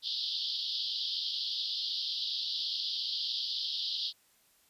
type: band-pass noise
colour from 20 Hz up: white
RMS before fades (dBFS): -35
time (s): 0.02-4.13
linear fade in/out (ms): 50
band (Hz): 3100 to 5000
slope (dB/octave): 96
effects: white hiss -67 dBFS RMS until 4.69 s + resampled to 32000 Hz